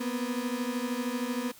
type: beating tone pair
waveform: 35% pulse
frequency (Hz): 239.3 / 252.3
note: A#3 / B3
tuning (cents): +46 / +37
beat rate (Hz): 13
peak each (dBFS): -31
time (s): 0-1.52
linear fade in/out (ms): 10
effects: white hiss -54 dBFS RMS until 1.59 s